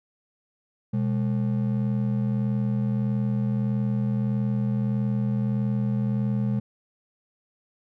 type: ring-modulated tone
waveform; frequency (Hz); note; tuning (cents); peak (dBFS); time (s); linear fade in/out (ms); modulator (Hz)
triangle; 164.81; E3; 0; -17; 0.93-6.6; 10; 40.8
effects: none